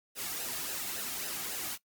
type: noise with flanger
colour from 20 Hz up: white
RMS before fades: -37 dBFS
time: 0.15-1.78 s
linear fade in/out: 50 ms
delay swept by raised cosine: 0.87 to 2.07 ms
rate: 3.6 Hz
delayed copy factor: -0.6
effects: noise-tail reverb RT60 0.1 s tail -17 dB re dry + Opus 48 kbps